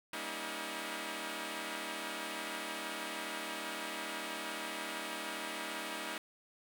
5% pulse tone cluster, 200.4 / 238 / 286.1 / 319.4 Hz, G3 / A#3 / D4 / D#4, +38 / +36 / -45 / +45 cents, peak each -35 / -35 / -35 / -30 dBFS, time 0.13-6.18 s, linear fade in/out 2 ms, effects none

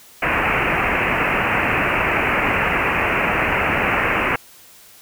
white low-pass noise, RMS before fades -19 dBFS, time 0.22-4.36 s, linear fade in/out 5 ms, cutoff 2700 Hz, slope 96 dB/octave, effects white hiss -46 dBFS RMS until 5.01 s

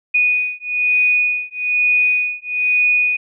sine beating tone pair, 2474 / 2475.1 Hz, D#7 / D#7, -10 / -10 cents, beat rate 1.1 Hz, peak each -17 dBFS, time 0.14-3.17 s, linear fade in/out 10 ms, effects none

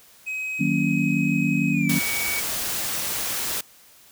triangle tone with pitch glide, 2535 to 2258 Hz, D#7 to C#7, +32 to +31 cents, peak -25 dBFS, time 0.26-2.41 s, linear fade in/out 20 ms, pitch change -201 cents, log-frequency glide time 1.71-1.92 s
sine chord, D# minor seventh, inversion none, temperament just, 155.56 / 186.68 / 233.3 / 280 Hz, D#3 / F#3 / A#3 / C#4, 0 / +16 / +2 / +18 cents, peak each -25 dBFS, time 0.59-2 s, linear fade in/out 20 ms
white noise, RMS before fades -27 dBFS, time 1.89-3.61 s, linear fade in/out 5 ms
effects white hiss -52 dBFS RMS until 4.11 s

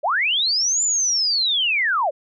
sine linear two-way sweep, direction up then down, 511 to 7200 to 511 Hz, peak -17 dBFS, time 0.03-2.11 s, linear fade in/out 20 ms, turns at 0.83 s, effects none

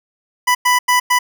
25% pulse tone bursts at uneven times, 991 Hz, B5, 6 cents sharp, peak -7 dBFS, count 4, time 0.47-0.55 / 0.65-0.79 / 0.88-1 / 1.1-1.19 s, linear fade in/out 10 ms, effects none

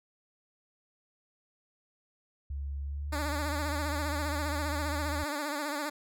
sine tone with pitch glide, 70 to 77.67 Hz, C#2 to D#2, +18 to -2 cents, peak -33 dBFS, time 2.5-5.24 s, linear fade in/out 5 ms, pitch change +180 cents, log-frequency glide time 2.83-3.53 s
10% pulse tone with vibrato, 293.7 Hz, D4, in tune, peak -24 dBFS, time 3.12-5.9 s, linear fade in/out 10 ms, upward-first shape sine, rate 15 Hz, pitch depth 74 cents each way
effects none

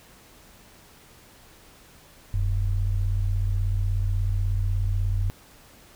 sine tone pair together, 40.08 / 96.5 Hz, E1 / G2, -48 / -27 cents, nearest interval octave + minor third, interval 1521 cents, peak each -24 dBFS, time 2.34-5.3 s, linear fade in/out 0 ms, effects pink hiss -52 dBFS RMS until 5.95 s

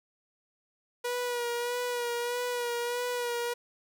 sawtooth tone with vibrato, 483.5 Hz, B4, 37 cents flat, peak -26 dBFS, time 1.04-3.54 s, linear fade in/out 10 ms, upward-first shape sine, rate 1.6 Hz, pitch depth 30 cents each way, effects none

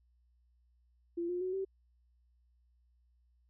sine tone with pitch steps, 342.2 / 355.9 / 370.2 / 385 Hz, F4 / F4 / F#4 / G4, -35 / +33 / +1 / -31 cents, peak -33 dBFS, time 1.17-1.65 s, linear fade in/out 10 ms, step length 120 ms, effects added 60 Hz sine -67 dBFS peak until 3.49 s

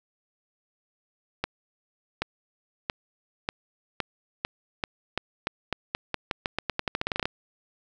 accelerating click train, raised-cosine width 0.3 ms, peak -10 dBFS, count 26, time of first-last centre 1.44-7.255 s, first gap 780 ms, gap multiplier 0.87, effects none

